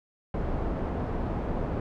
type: low-pass noise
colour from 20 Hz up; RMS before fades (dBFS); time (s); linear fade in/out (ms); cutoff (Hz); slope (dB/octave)
pink; -30; 0.34-1.8; 2; 780; 12
effects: none